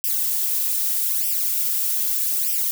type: noise with flanger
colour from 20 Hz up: violet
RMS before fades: -22 dBFS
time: 0.04-2.71 s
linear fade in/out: 0 ms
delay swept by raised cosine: 0.36 to 4.16 ms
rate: 0.81 Hz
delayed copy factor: +0.85
effects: none